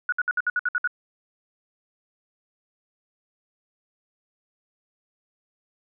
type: tone bursts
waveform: sine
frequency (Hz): 1462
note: F#6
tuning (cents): -21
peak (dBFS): -20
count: 9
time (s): 0.09-0.875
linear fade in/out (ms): 2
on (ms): 33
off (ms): 61
effects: none